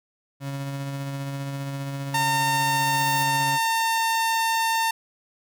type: tone with tremolo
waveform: 35% pulse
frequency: 138.59 Hz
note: C#3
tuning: in tune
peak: -26 dBFS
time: 0.4-3.59 s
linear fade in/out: 50 ms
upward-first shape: sine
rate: 15 Hz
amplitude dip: 25%
type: noise with exponential growth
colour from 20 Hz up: violet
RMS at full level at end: -33 dBFS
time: 1.57-3.23 s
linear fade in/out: 2 ms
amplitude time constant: 360 ms
type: tone with pitch glide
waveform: sawtooth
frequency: 910 to 904.8 Hz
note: A#5 to A5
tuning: -42 to +48 cents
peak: -17 dBFS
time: 2.14-4.91 s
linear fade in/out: 5 ms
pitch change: -10 cents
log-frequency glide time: 2.51-4.42 s
effects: none